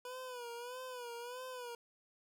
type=tone with vibrato; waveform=25% pulse; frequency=491.5 Hz; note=B4; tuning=8 cents flat; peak=-40 dBFS; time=0.05-1.75 s; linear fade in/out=2 ms; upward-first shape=sine; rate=1.6 Hz; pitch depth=79 cents each way; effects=none